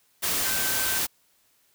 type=tone in noise; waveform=sine; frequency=1547 Hz; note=G6; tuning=23 cents flat; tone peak=-33 dBFS; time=0.44-1 s; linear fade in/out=20 ms; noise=white; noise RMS=-26 dBFS; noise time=0.22-1.07 s; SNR=-10 dB; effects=white hiss -65 dBFS RMS until 1.74 s